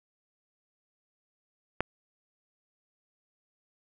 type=click; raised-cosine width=0.5 ms; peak=-11 dBFS; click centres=1.806 s; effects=none